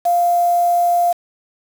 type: tone with quantisation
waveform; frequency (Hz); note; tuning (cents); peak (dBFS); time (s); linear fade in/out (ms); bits
sine; 698.5; F5; 0; -12; 0.05-1.13; 10; 5
effects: none